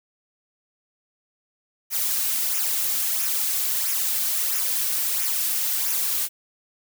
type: noise with flanger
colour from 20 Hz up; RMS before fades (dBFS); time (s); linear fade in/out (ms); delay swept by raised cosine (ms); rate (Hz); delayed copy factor
blue; -24; 1.9-6.29; 50; 0.23 to 3.03; 1.5; -0.6
effects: none